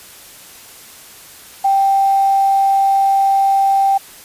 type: tone with quantisation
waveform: sine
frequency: 784 Hz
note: G5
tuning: in tune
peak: -10 dBFS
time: 1.64-3.98 s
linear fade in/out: 10 ms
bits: 6
effects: white hiss -39 dBFS RMS until 4.24 s + resampled to 32000 Hz